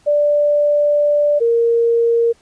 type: tone pair in turn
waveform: sine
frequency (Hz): 587.3 / 465.3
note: D5 / A#4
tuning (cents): 0 / -3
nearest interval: major third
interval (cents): 403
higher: first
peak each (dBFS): -11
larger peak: neither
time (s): 0.06-1.4 / 1.4-2.33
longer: first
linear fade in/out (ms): 20
effects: pink hiss -54 dBFS RMS until 2.41 s + resampled to 22050 Hz